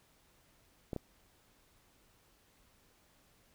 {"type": "clicks", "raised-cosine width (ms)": 2, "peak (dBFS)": -24, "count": 2, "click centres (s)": [0.932, 0.963], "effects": ["pink hiss -68 dBFS RMS until 3.54 s"]}